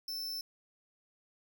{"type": "tone", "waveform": "45% pulse", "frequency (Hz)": 5310, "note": "E8", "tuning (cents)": 12, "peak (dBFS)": -37, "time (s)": [0.08, 0.41], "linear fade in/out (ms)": 2, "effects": ["13-bit"]}